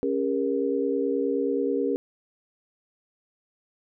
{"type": "tone cluster", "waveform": "sine", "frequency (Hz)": [275.9, 404.5, 473.9], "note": ["C#4", "G#4", "A#4"], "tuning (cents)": [-8, -46, 28], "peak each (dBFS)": -27, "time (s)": [0.03, 1.96], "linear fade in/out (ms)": 0, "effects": []}